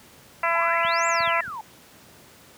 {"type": "harmonic tone", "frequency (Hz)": 335.9, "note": "E4", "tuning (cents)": 33, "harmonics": [2, 3, 4, 5, 6, 7, 8], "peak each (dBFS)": [-27, -25, -26, -31, -27, -32, -33], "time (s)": [0.43, 1.41], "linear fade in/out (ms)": 5}
{"type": "exponential two-way sweep", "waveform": "sine", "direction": "up then down", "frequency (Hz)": [830.6, 7760, 830.6], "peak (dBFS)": -31, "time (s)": [0.55, 1.61], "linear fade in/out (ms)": 2, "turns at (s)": 1.07}
{"type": "clicks", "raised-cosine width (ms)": 5, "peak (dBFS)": -28, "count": 4, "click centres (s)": [0.849, 1.205, 1.276, 1.479]}
{"effects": ["pink hiss -50 dBFS RMS until 2.57 s", "high-pass 100 Hz 12 dB/octave"]}